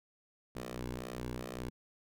10% pulse ring-modulated tone, 61.74 Hz, B1, in tune, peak -28 dBFS, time 0.55-1.7 s, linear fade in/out 10 ms, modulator 184 Hz, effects none

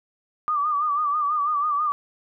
sine tone with vibrato, 1187 Hz, D6, 18 cents sharp, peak -20 dBFS, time 0.48-1.92 s, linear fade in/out 0 ms, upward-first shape sine, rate 6.1 Hz, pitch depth 74 cents each way, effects none

